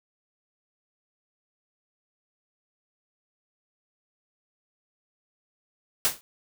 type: noise with exponential decay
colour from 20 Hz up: white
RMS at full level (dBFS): -19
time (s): 6.05-6.21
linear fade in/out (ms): 0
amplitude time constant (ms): 34
effects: none